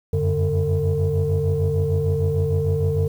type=tone cluster; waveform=sine; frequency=89.2 / 95.8 / 145.5 / 452.1 Hz; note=F2 / G2 / D3 / A4; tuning=+37 / -39 / -16 / +47 cents; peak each=-22 dBFS; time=0.13-3.08 s; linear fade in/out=5 ms; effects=tanh soft clip ceiling -12 dBFS + 8-bit